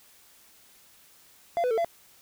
triangle tone with pitch steps, 687 / 498.4 / 447.6 / 678 Hz, F5 / B4 / A4 / E5, -29 / +16 / +30 / +49 cents, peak -21 dBFS, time 1.57-1.846 s, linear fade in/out 0 ms, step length 69 ms, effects white hiss -57 dBFS RMS until 2.21 s

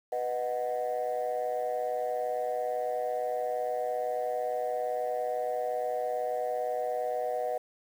sine chord, B major, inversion none, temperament equal, 493.9 / 622.3 / 740 Hz, B4 / D#5 / F#5, 0 / 0 / 0 cents, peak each -32 dBFS, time 0.12-7.58 s, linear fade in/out 5 ms, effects tanh soft clip ceiling -23 dBFS + 9-bit

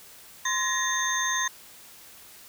sine tone cluster, 1038 / 1710 / 1871 / 3603 / 6340 Hz, C6 / A6 / A#6 / A7 / G8, -14 / -50 / +6 / +40 / +19 cents, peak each -30 / -34 / -29 / -33 / -29 dBFS, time 0.45-1.48 s, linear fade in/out 5 ms, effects white hiss -49 dBFS RMS until 2.48 s

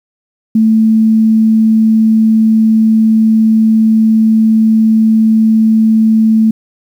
sine tone, 220.7 Hz, A3, 5 cents sharp, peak -5 dBFS, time 0.55-6.51 s, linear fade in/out 5 ms, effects 7-bit

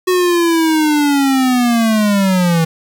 square linear sweep, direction down, 369.2 to 160.8 Hz, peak -11 dBFS, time 0.07-2.65 s, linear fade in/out 10 ms, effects 7-bit

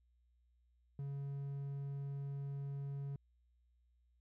triangle tone, 139.7 Hz, C#3, 14 cents sharp, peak -38 dBFS, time 0.99-3.16 s, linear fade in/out 2 ms, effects added 60 Hz sine -70 dBFS peak until 4.2 s

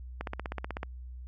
click train, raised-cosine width 0.5 ms, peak -19 dBFS, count 11, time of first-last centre 0.21-0.831 s, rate 16.1 Hz, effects added 62 Hz sine -40 dBFS peak until 1.27 s + MP3 96 kbps

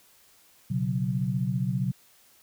sine chord, B suspended second, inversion none, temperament equal, 123.47 / 138.59 / 185 Hz, B2 / C#3 / F#3, 0 / 0 / 0 cents, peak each -29 dBFS, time 0.7-1.92 s, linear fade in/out 10 ms, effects white hiss -59 dBFS RMS until 2.42 s

